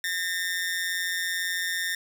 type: tone with amplitude modulation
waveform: sawtooth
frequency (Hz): 1818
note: A#6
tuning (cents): -44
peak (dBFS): -20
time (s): 0.04-1.95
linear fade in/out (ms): 2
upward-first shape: sine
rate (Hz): 178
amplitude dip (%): 70
effects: none